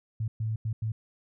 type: tone bursts at uneven times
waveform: sine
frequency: 110.2 Hz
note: A2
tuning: 3 cents sharp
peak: -27 dBFS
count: 4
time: 0.2-0.28 / 0.4-0.56 / 0.65-0.73 / 0.82-0.92 s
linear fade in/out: 5 ms
effects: none